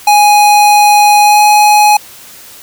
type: tone with pitch glide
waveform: square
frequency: 830.6 to 837.8 Hz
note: G#5 to G#5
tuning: 0 to +15 cents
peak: -4 dBFS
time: 0.07-1.97 s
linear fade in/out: 5 ms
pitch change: +15 cents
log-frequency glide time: 1.21-1.41 s
effects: white hiss -34 dBFS RMS until 2.62 s